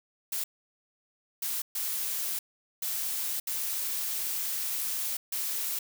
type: noise bursts at uneven times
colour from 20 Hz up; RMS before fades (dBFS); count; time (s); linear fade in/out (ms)
blue; -32; 6; 0.32-0.44 / 1.42-1.62 / 1.75-2.39 / 2.82-3.4 / 3.47-5.17 / 5.32-5.79; 5
effects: none